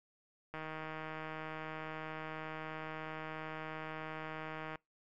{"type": "click train", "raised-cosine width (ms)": 0.5, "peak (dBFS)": -28, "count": 663, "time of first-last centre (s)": [0.54, 4.757], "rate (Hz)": 157, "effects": ["noise-tail reverb RT60 0.2 s tail -26 dB re dry", "MP3 64 kbps"]}